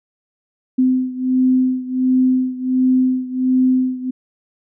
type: beating tone pair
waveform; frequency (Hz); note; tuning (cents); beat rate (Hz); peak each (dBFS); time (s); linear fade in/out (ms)
sine; 256.2 / 257.6; C4 / C4; -36 / -27; 1.4; -15 / -18; 0.78-4.11; 10
effects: none